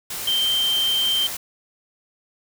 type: tone in noise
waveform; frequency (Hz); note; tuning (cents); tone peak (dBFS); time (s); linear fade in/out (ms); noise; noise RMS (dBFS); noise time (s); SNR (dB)
sine; 3136; G7; 0; -18; 0.27-1.27; 5; white; -30; 0.1-1.37; +9
effects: none